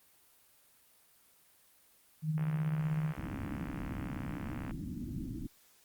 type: tone with tremolo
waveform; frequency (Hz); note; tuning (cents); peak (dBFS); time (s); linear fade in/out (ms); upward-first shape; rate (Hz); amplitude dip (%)
sine; 155.8; D#3; +3; -28; 2.22-3.14; 50; sine; 16; 45
type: click train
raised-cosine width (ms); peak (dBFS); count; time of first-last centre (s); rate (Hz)
0.5; -30; 158; 2.38-4.709; 67.4
type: low-pass noise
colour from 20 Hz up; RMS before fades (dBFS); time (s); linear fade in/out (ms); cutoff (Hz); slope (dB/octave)
white; -40; 3.17-5.47; 10; 320; 96
effects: white hiss -65 dBFS RMS until 5.84 s + Opus 32 kbps